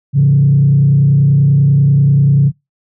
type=tone with frequency modulation; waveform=sine; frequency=140 Hz; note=C#3; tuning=18 cents sharp; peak=-5 dBFS; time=0.13-2.52 s; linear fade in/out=50 ms; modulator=30.3 Hz; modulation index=0.53; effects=noise-tail reverb RT60 0.2 s tail -26 dB re dry + tanh soft clip ceiling -1 dBFS